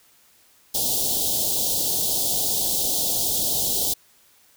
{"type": "band-stop noise", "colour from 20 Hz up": "white", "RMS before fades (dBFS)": -23, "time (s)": [0.74, 3.94], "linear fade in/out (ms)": 10, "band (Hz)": [820, 3300], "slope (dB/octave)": 48, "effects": ["white hiss -57 dBFS RMS until 4.56 s"]}